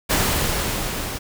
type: noise with level ramp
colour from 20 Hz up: pink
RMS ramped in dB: -18 to -29 dBFS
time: 0.09-1.19 s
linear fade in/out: 20 ms
effects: none